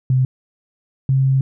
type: tone pair in turn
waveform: sine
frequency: 129.4 / 133.81 Hz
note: C3 / C3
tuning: -19 / +39 cents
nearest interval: minor second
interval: 58 cents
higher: second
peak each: -12 dBFS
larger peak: neither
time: 0.1-0.25 / 1.09-1.41 s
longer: second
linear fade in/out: 2 ms
effects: none